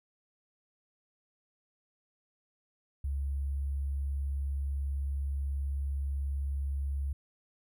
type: tone with sample-and-hold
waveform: sine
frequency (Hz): 69.3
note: C#2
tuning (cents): 0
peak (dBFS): -30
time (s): 3.04-7.13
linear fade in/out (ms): 5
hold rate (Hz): 11025
effects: none